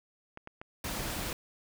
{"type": "clicks", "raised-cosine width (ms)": 0.5, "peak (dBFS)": -28, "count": 4, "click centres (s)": [0.374, 0.474, 0.615, 0.971]}
{"type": "noise", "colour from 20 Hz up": "pink", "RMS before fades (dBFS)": -36, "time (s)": [0.84, 1.33], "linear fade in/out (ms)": 2}
{"effects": []}